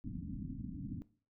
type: low-pass noise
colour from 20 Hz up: white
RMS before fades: -43 dBFS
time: 0.04-1.02 s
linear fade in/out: 0 ms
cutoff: 290 Hz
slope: 96 dB/octave
effects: noise-tail reverb RT60 0.4 s tail -17 dB re dry